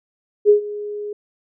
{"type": "tone with ADSR envelope", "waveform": "sine", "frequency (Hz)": 415.3, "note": "G#4", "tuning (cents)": 0, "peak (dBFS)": -6, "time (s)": [0.45, 1.13], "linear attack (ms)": 44, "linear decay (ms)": 110, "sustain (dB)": -19, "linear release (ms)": 4, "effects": []}